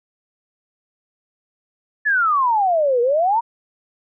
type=exponential two-way sweep; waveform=sine; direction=down then up; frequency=1760 to 466.2 to 964 Hz; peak=-14 dBFS; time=2.05-3.41 s; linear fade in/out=20 ms; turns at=3.01 s; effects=none